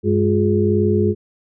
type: tone cluster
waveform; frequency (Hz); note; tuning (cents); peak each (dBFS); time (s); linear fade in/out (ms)
sine; 98.2 / 205.7 / 356.4 / 418.6; G2 / G#3 / F4 / G#4; +4 / -16 / +35 / +14; -19; 0.03-1.15; 50
effects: none